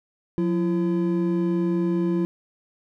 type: tone pair together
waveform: triangle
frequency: 179.1 / 338.1 Hz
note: F3 / E4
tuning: +44 / +44 cents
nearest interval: major seventh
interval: 1100 cents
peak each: -21 / -21 dBFS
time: 0.38-2.25 s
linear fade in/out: 0 ms
effects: none